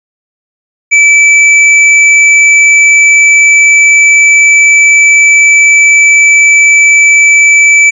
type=tone with tanh clipping; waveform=sine; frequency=2312 Hz; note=D7; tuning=28 cents flat; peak=-3 dBFS; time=0.91-7.91 s; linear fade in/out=20 ms; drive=15 dB; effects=resampled to 22050 Hz